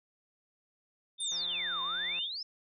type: tone with vibrato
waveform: sine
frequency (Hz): 3591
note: A7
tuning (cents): +35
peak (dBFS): -33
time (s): 1.18-2.29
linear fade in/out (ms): 50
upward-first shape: sine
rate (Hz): 2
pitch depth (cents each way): 16
type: exponential two-way sweep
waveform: sine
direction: down then up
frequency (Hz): 9570 to 1004 to 5360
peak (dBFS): -36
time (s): 1.2-2.43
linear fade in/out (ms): 5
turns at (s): 1.82
type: click train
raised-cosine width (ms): 0.5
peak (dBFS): -37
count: 154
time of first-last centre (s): 1.32-2.189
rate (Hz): 176
effects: none